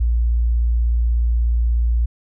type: tone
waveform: sine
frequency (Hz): 58.27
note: A#1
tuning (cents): 0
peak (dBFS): -14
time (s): 0-2.06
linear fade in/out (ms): 10
effects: none